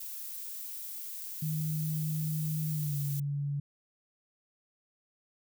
violet noise, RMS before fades -41 dBFS, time 0-3.2 s, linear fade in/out 5 ms
sine tone with pitch glide, 155.56 to 142.65 Hz, D#3 to C#3, 0 to +50 cents, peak -30 dBFS, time 1.42-3.6 s, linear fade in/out 5 ms, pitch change -150 cents, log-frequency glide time 2.72-2.99 s
effects none

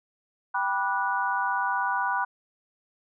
sine chord, G major seventh, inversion none, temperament just, 784 / 980 / 1176 / 1470 Hz, G5 / B5 / D6 / F#6, 0 / -14 / +2 / -12 cents, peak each -31 / -27 / -33 / -29 dBFS, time 0.54-2.25 s, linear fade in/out 10 ms, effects none

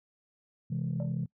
sine chord, C augmented, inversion none, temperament equal, 130.81 / 164.81 / 207.7 Hz, C3 / E3 / G#3, 0 / 0 / 0 cents, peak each -32 / -32 / -37 dBFS, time 0.7-1.26 s, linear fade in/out 10 ms
sine tone with exponential decay, 582 Hz, D5, 16 cents flat, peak -34 dBFS, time 1-1.19 s, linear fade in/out 1 ms, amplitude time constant 41 ms
effects noise-tail reverb RT60 0.1 s tail -24 dB re dry + tanh soft clip ceiling -24 dBFS

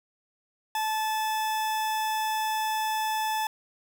40% pulse tone, 870 Hz, A5, 20 cents flat, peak -25 dBFS, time 0.75-3.47 s, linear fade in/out 2 ms, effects none

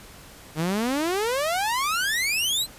sawtooth exponential sweep, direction up, 149.1 to 4186 Hz, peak -19 dBFS, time 0.55-2.67 s, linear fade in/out 50 ms, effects pink hiss -46 dBFS RMS until 2.78 s + resampled to 32000 Hz

